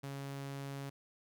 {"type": "tone", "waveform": "sawtooth", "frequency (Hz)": 138.59, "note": "C#3", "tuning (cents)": 0, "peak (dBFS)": -37, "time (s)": [0.03, 0.9], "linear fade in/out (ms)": 10, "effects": []}